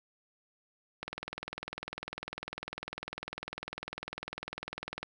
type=click train; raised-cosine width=0.3 ms; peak=-21 dBFS; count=81; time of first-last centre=1.03-5.03 s; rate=20 Hz; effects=none